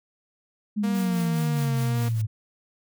sine exponential sweep, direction down, 212.3 to 106.7 Hz, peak -22 dBFS, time 0.76-2.27 s, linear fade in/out 20 ms
sawtooth tone with vibrato, 233.1 Hz, A#3, in tune, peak -26 dBFS, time 0.83-2.09 s, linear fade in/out 10 ms, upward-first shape sine, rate 1.9 Hz, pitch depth 23 cents each way
white noise with tremolo, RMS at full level -40 dBFS, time 0.94-2.22 s, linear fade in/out 10 ms, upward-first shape triangle, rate 4.8 Hz, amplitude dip 80%
effects none

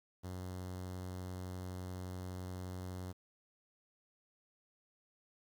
sawtooth tone with notch filter, 91.7 Hz, F#2, 15 cents flat, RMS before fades -44 dBFS, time 0.23-3.13 s, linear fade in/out 20 ms, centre 2300 Hz, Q 1, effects 11-bit

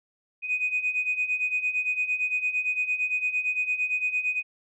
sine beating tone pair, 2489 / 2497.8 Hz, D#7 / D#7, 0 / +6 cents, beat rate 8.8 Hz, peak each -29 / -25 dBFS, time 0.42-4.43 s, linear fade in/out 50 ms, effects tanh soft clip ceiling -17 dBFS

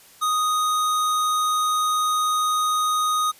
square tone, 1244.5 Hz, D#6, in tune, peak -20 dBFS, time 0.21-3.32 s, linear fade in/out 20 ms, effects white hiss -50 dBFS RMS until 3.39 s + resampled to 32000 Hz

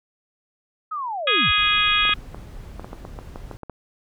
sine linear sweep, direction down, 1300 to 39.38 Hz, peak -25 dBFS, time 0.91-1.52 s, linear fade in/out 10 ms
harmonic tone, 415.1 Hz, G#4, 1 cent flat, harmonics 3 / 4 / 5 / 6 / 7 / 8 / 9, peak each -23 / -26 / -29 / -21 / -30 / -21 / -30 dBFS, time 1.27-2.14 s, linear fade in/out 5 ms
brown noise, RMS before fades -38 dBFS, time 1.58-3.57 s, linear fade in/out 0 ms
clicks, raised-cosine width 1 ms, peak -20 dBFS, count 12, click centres 2.053 / 2.094 / 2.346 / 2.796 / 2.845 / 2.931 / 3.051 / 3.189 / 3.359 / 3.513 / 3.633 / 3.697 s
effects none

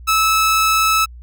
sawtooth tone, 1304 Hz, E6, 19 cents flat, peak -9 dBFS, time 0.07-1.06 s, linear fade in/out 20 ms, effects added 60 Hz sine -34 dBFS peak until 1.22 s

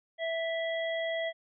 harmonic tone, 658 Hz, E5, 3 cents flat, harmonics 1 / 3 / 5, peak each -31 / -36 / -41 dBFS, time 0.18-1.33 s, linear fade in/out 50 ms, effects none

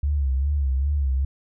sine tone with vibrato, 69.3 Hz, C#2, in tune, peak -19 dBFS, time 0.03-1.25 s, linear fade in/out 5 ms, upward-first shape sine, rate 2.5 Hz, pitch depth 100 cents each way, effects none

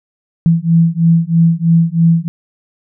sine beating tone pair, 164.81 / 167.91 Hz, E3 / E3, 0 / +32 cents, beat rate 3.1 Hz, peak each -11 dBFS, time 0.46-2.28 s, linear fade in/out 0 ms, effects none

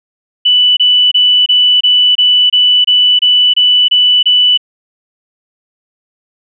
sine tone bursts, 2975 Hz, F#7, 9 cents sharp, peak -5 dBFS, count 12, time 0.45-4.576 s, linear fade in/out 10 ms, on 320 ms, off 26 ms, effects none

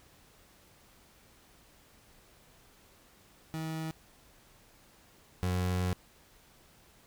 30% pulse tone pair in turn, 159.5 / 90.86 Hz, D#3 / F#2, +43 / -31 cents, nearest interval minor seventh, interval 974 cents, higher first, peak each -32 / -26 dBFS, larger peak second, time 3.54-3.91 / 5.43-5.93 s, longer second, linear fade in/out 0 ms, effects pink hiss -61 dBFS RMS until 7.06 s

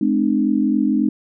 sine tone cluster, 212.4 / 259.9 / 303.6 Hz, G#3 / C4 / D#4, +39 / -11 / -42 cents, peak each -19 dBFS, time 0.01-1.09 s, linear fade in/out 5 ms, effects none

